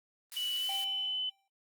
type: high-pass noise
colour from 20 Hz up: pink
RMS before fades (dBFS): -44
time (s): 0.32-0.84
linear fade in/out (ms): 0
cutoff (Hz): 3100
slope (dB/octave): 12
type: tone with pitch glide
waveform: sine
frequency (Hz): 2960 to 3022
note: F#7 to F#7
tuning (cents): 0 to +36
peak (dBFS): -31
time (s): 0.36-1.3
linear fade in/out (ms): 10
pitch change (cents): +36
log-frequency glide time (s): 0.57-0.67
type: tone with exponential decay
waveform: square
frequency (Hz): 784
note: G5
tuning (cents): 0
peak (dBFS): -38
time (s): 0.69-1.48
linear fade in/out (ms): 2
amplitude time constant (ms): 170
effects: noise-tail reverb RT60 0.3 s tail -26 dB re dry + Opus 24 kbps